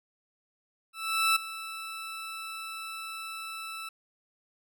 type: tone with ADSR envelope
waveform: 20% pulse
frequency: 1318.5 Hz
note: E6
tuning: in tune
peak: -16 dBFS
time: 0.93-3.89 s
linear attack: 430 ms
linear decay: 8 ms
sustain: -16 dB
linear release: 4 ms
effects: none